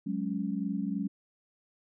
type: chord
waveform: sine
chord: F# suspended second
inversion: none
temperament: just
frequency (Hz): 185 / 208.1 / 277.5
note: F#3 / G#3 / C#4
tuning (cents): 0 / +4 / +2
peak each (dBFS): -34 / -33 / -35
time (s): 0.06-1.08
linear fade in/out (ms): 10
effects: none